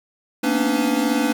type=tone cluster; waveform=square; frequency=229.3 / 245.3 / 278.6 / 300.4 / 501 Hz; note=A#3 / B3 / C#4 / D4 / B4; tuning=-28 / -12 / +9 / +39 / +25 cents; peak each=-25 / -27 / -23 / -24 / -28 dBFS; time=0.43-1.33 s; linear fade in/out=10 ms; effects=9-bit